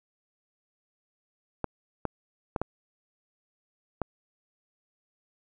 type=clicks; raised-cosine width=1 ms; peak=-14 dBFS; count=5; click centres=1.643 / 2.053 / 2.562 / 2.616 / 4.017 s; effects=none

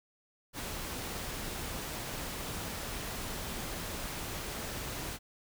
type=noise; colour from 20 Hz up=pink; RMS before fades=-39 dBFS; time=0.53-5.19 s; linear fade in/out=50 ms; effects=none

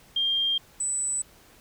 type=tone pair in turn; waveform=sine; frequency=3199 / 7961 Hz; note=G7 / B8; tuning=+34 / +13 cents; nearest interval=octave + major third; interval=1579 cents; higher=second; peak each=-22 / -25 dBFS; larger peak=first; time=0.16-0.58 / 0.8-1.22 s; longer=neither; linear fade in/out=5 ms; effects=pink hiss -55 dBFS RMS until 1.6 s

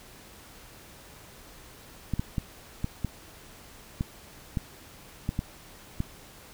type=clicks; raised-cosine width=5 ms; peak=-15 dBFS; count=10; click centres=2.137 / 2.195 / 2.382 / 2.844 / 3.047 / 4.009 / 4.572 / 5.291 / 5.391 / 6.004 s; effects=pink hiss -50 dBFS RMS until 6.53 s

